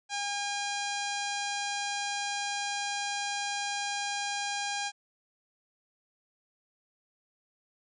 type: harmonic tone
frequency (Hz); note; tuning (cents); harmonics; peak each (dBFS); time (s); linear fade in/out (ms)
810; G#5; -43; 1 / 2 / 3 / 4 / 5 / 6 / 7 / 8 / 9 / 10; -35 / -38 / -40 / -41 / -42 / -43 / -43 / -44 / -45 / -45; 0.09-4.92; 50
effects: none